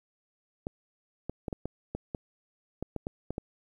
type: clicks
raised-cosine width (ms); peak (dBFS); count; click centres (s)
2; -20; 12; 0.669 / 1.296 / 1.482 / 1.528 / 1.656 / 1.95 / 2.148 / 2.826 / 2.963 / 3.069 / 3.306 / 3.381
effects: 10-bit